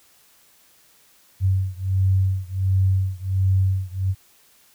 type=beating tone pair; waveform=sine; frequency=94.5 / 95.9 Hz; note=F#2 / G2; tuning=+37 / -37 cents; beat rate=1.4 Hz; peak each=-20 / -21 dBFS; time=1.4-4.15 s; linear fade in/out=50 ms; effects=white hiss -56 dBFS RMS until 4.74 s